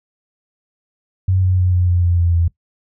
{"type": "tone with pitch steps", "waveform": "sine", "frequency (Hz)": [93.6, 92.26, 90.94, 89.63, 88.35, 87.08, 85.83, 84.6], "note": ["F#2", "F#2", "F#2", "F2", "F2", "F2", "F2", "E2"], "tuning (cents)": [20, -4, -29, 45, 21, -5, -30, 45], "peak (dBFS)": -12, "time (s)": [1.28, 2.48], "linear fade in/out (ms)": 5, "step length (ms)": 150, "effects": ["noise-tail reverb RT60 0.1 s tail -19 dB re dry"]}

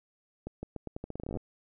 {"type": "accelerating click train", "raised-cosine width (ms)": 2, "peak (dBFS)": -24, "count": 18, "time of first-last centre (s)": [0.47, 1.372], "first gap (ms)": 160, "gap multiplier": 0.83, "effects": []}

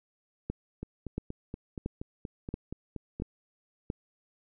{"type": "two click trains", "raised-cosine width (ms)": 3, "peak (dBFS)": [-19, -24], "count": [6, 11], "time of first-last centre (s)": [[0.5, 3.901], [0.83, 3.2]], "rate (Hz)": [1.47, 4.22], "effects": []}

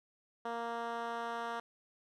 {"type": "tone with band-pass filter sweep", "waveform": "10% pulse", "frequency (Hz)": 233.1, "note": "A#3", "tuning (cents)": 0, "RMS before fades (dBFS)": -39, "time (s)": [0.45, 1.6], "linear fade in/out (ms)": 5, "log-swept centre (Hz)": [720, 1100], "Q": 0.77, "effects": []}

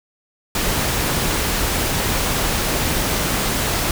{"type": "noise", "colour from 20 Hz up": "pink", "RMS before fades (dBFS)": -20, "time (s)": [0.55, 3.91], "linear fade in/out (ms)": 2, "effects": []}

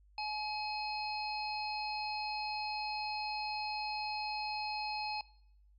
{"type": "harmonic tone", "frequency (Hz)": 848, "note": "G#5", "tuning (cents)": 36, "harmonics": [1, 3, 5, 6], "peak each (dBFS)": [-38, -42, -43, -46], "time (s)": [0.18, 5.21], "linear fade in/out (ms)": 2, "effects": ["noise-tail reverb RT60 0.7 s tail -21 dB re dry", "added 50 Hz sine -61 dBFS peak until 5.78 s"]}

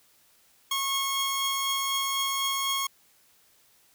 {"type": "tone pair together", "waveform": "sawtooth", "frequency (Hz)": [1092, 3272], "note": ["C#6", "G#7"], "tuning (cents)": [-26, -26], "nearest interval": "octave + perfect fifth", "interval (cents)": 1900, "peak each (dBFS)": [-25, -26], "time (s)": [0.71, 2.87], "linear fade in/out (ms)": 5, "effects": ["white hiss -62 dBFS RMS until 3.94 s"]}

